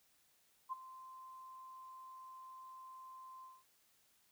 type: tone with ADSR envelope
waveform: sine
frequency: 1041 Hz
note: C6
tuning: 9 cents flat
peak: -36 dBFS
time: 0.69-3.64 s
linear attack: 33 ms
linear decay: 17 ms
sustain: -15 dB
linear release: 210 ms
effects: white hiss -73 dBFS RMS until 4.31 s